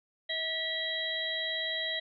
harmonic tone with a mistuned harmonic, 649 Hz, E5, 27 cents flat, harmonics 1 / 3 / 5 / 6, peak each -40 / -35 / -37 / -35 dBFS, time 0.29-2 s, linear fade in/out 10 ms, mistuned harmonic 1, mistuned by -20 cents, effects none

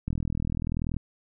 click train, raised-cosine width 5 ms, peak -17 dBFS, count 37, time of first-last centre 0.08-0.967 s, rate 40.6 Hz, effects none

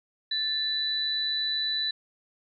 sine tone pair together, 1760 / 3974 Hz, A6 / B7, 0 / +10 cents, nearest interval octave + major second, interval 1410 cents, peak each -35 / -26 dBFS, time 0.31-1.91 s, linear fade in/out 5 ms, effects none

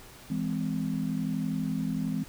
sine chord, E augmented, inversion none, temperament just, 164.81 / 206 / 257.5 Hz, E3 / G#3 / B#3, 0 / -14 / -28 cents, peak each -32 dBFS, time 0.3-2.24 s, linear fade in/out 5 ms, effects pink hiss -50 dBFS RMS until 2.28 s

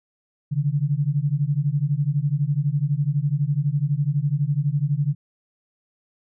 sine beating tone pair, 138.59 / 150.59 Hz, C#3 / D3, 0 / +44 cents, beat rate 12 Hz, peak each -22 dBFS, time 0.51-5.15 s, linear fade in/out 20 ms, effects none

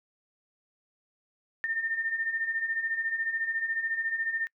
sine beating tone pair, 1800 / 1814 Hz, A6 / A#6, +39 / -48 cents, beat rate 14 Hz, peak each -35 / -29 dBFS, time 1.64-4.47 s, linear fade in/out 0 ms, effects noise-tail reverb RT60 0.1 s tail -26 dB re dry

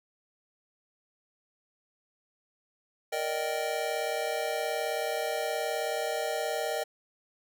square chord, Eb major seventh, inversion second, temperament just, 466.7 / 583.4 / 622.3 / 777.8 Hz, Bb4 / D5 / Eb5 / G5, +2 / -12 / 0 / -14 cents, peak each -36 / -38 / -34 / -36 dBFS, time 3.12-6.84 s, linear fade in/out 10 ms, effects none

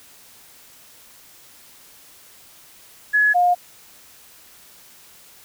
sine tone pair in turn, 1693 / 711.8 Hz, G#6 / F5, +33 / +33 cents, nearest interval octave + minor third, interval 1500 cents, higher first, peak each -13 dBFS, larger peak neither, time 3.13-3.34 / 3.34-3.55 s, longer neither, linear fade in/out 20 ms, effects white hiss -48 dBFS RMS until 5.44 s

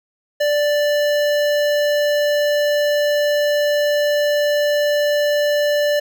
square tone with notch filter, 587.3 Hz, D5, in tune, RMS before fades -17 dBFS, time 0.4-6 s, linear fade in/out 10 ms, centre 9300 Hz, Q 0.99, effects 9-bit

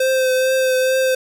square tone with vibrato, 519 Hz, C5, 14 cents flat, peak -15 dBFS, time 0-1.15 s, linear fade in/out 5 ms, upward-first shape triangle, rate 2.3 Hz, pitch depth 23 cents each way, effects none

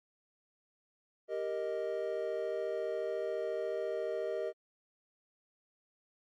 triangle chord, Eb major, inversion first, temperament equal, 392 / 466.2 / 622.3 Hz, G4 / Bb4 / Eb5, 0 / 0 / 0 cents, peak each -37 / -36 / -35 dBFS, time 1.28-4.53 s, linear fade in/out 50 ms, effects AAC 64 kbps

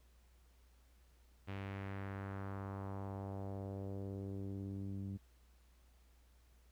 sawtooth tone with low-pass filter sweep, 98 Hz, G2, in tune, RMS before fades -44 dBFS, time 1.47-5.18 s, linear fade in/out 20 ms, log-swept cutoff 2700 to 220 Hz, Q 1.8, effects added 60 Hz sine -64 dBFS peak until 6.71 s + pink hiss -74 dBFS RMS until 6.71 s

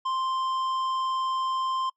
triangle tone with tanh clipping, 1046.5 Hz, C6, in tune, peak -27 dBFS, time 0.05-1.9 s, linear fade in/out 10 ms, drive 13 dB, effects noise-tail reverb RT60 0.1 s tail -24 dB re dry

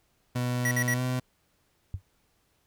30% pulse tone with pitch glide, 123.47 to 126.79 Hz, B2 to B2, 0 to +46 cents, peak -24 dBFS, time 0.35-1.2 s, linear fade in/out 10 ms, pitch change +46 cents, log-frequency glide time 0.94-1.01 s
square tone bursts, 1930 Hz, B6, 40 cents flat, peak -26 dBFS, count 3, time 0.65-0.94 s, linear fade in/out 2 ms, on 62 ms, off 52 ms
sine tone with exponential decay, 94.1 Hz, F#2, 30 cents sharp, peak -25 dBFS, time 1.94-2.02 s, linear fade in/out 0 ms, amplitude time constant 16 ms
effects pink hiss -70 dBFS RMS until 2.66 s

